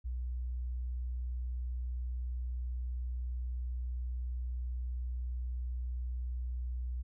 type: tone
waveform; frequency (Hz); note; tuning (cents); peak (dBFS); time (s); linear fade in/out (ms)
sine; 61.5; B1; -7; -34; 0.04-7.03; 20
effects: none